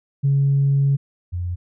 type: tone pair in turn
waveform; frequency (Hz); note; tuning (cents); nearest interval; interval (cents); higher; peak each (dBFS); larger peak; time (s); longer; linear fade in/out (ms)
sine; 139.1 / 88.37; C#3 / F2; +6 / +21; minor sixth; 785; first; -13 / -22; first; 0.23-0.97 / 1.32-1.56; first; 20
effects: tanh soft clip ceiling -10 dBFS